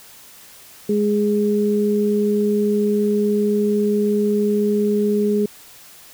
sine tone pair together, 208.1 / 415.3 Hz, G#3 / G#4, +4 / 0 cents, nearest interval octave, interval 1196 cents, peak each -18 dBFS, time 0.89-5.46 s, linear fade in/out 5 ms, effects white hiss -44 dBFS RMS until 6.13 s

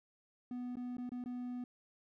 triangle tone with dropouts, 246.9 Hz, B3, in tune, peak -37 dBFS, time 0.51-1.64 s, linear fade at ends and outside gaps 2 ms, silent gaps 0.756-0.769 / 0.969-0.982 / 1.093-1.118 / 1.24-1.259 s, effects none

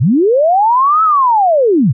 sine linear two-way sweep, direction up then down, 98 to 1318.5 to 98 Hz, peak -7 dBFS, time 0-1.93 s, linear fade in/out 20 ms, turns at 1.03 s, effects none

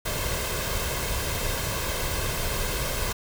pink noise with comb filter, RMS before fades -28 dBFS, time 0.05-3.13 s, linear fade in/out 10 ms, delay 1.9 ms, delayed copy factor +0.55, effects none

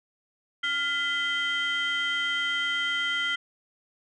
sine tone cluster, 1402 / 2015 / 3146 Hz, F6 / B6 / G7, +6 / +34 / +6 cents, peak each -28 dBFS, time 0.63-3.36 s, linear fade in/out 10 ms, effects tanh soft clip ceiling -20 dBFS

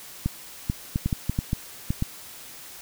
clicks, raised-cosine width 5 ms, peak -11 dBFS, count 10, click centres 0.26 / 0.699 / 0.959 / 1.06 / 1.128 / 1.296 / 1.389 / 1.531 / 1.905 / 2.024 s, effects white hiss -43 dBFS RMS until 2.81 s

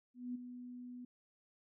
sine tone with ADSR envelope, 246.9 Hz, B3, in tune, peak -37 dBFS, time 0.14-1.05 s, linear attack 210 ms, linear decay 12 ms, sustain -9 dB, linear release 5 ms, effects none

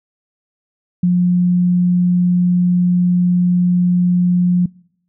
sine tone, 178.1 Hz, F3, 34 cents sharp, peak -10 dBFS, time 1.03-4.66 s, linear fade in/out 5 ms, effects noise-tail reverb RT60 0.7 s tail -25 dB re dry

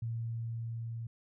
sine tone with level ramp, 115.1 Hz, A#2, 22 cents flat, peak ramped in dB -33 to -37 dBFS, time 0.02-1.07 s, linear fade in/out 5 ms, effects none

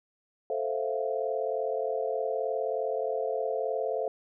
sine chord, F major seventh, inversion first, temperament equal, 440 / 523.3 / 659.3 / 698.5 Hz, A4 / C5 / E5 / F5, 0 / 0 / 0 / 0 cents, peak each -32 / -32 / -34 / -36 dBFS, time 0.5-4.08 s, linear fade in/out 2 ms, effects none

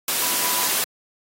sine tone in noise, 987.8 Hz, B5, in tune, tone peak -31 dBFS, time 0.22-0.67 s, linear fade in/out 2 ms, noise white, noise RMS -22 dBFS, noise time 0.08-0.84 s, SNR -12 dB, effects high-pass 200 Hz 12 dB/octave + AAC 48 kbps

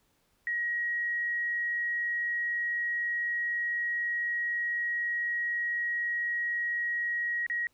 sine tone with dropouts, 1898 Hz, A#6, 31 cents sharp, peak -28 dBFS, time 0.47-7.67 s, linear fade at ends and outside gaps 1 ms, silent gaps 7.465-7.499 s, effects pink hiss -71 dBFS RMS until 7.73 s

